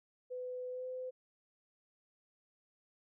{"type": "tone with pitch glide", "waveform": "sine", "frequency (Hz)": [502, 509.9], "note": ["B4", "C5"], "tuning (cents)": [28, -45], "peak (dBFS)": -39, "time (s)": [0.3, 1.11], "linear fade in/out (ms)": 20, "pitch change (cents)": 27, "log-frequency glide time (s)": [0.7, 0.86], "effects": []}